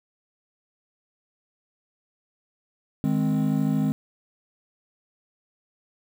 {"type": "chord", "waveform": "triangle", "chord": "Ab major", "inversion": "second", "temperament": "equal", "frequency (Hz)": [155.56, 207.7, 261.6], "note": ["Eb3", "Ab3", "C4"], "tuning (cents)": [0, 0, 0], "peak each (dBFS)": -23, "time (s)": [3.04, 3.92], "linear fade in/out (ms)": 0, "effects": ["8-bit"]}